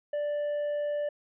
triangle tone, 587.3 Hz, D5, in tune, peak -26 dBFS, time 0.13-1.09 s, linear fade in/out 5 ms, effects resampled to 8000 Hz

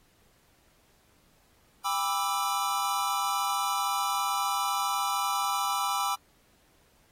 square chord, E minor seventh, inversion first, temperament equal with one note detuned, 798.2 / 987.8 / 1174.7 / 1318.5 Hz, G5 / B5 / D6 / E6, +31 / 0 / 0 / 0 cents, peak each -33 dBFS, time 1.84-6.16 s, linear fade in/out 20 ms, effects pink hiss -65 dBFS RMS until 7.11 s + AAC 48 kbps

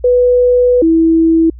sine tone pair in turn, 493.9 / 326.6 Hz, B4 / E4, 0 / -16 cents, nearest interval perfect fifth, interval 716 cents, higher first, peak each -6 dBFS, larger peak neither, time 0.04-0.82 / 0.82-1.5 s, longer first, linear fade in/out 5 ms, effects added 60 Hz sine -29 dBFS peak until 1.59 s

